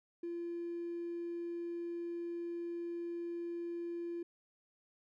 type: tone with hard clipping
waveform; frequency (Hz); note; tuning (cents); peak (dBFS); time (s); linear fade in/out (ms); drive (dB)
triangle; 342.5; F4; -34; -38; 0.23-4.23; 5; 3
effects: none